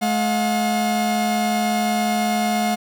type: tone pair together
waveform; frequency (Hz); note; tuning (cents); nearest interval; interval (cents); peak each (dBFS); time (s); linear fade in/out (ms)
45% pulse; 213.9 / 716; A3 / F5; -49 / +43; octave + major sixth; 2092; -21; 0.01-2.76; 20
effects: none